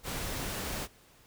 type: noise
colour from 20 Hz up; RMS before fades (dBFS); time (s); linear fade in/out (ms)
pink; -36; 0.03-0.88; 50
effects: pink hiss -60 dBFS RMS until 1.26 s